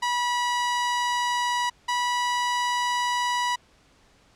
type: tone pair in turn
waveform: sawtooth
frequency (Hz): 973 / 976.9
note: B5 / B5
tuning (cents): -26 / -19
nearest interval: unison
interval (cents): 7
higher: second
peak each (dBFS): -19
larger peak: neither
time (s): 0.02-1.7 / 1.88-3.56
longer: neither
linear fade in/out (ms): 10
effects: pink hiss -59 dBFS RMS until 4.35 s + low-pass 7000 Hz 12 dB/octave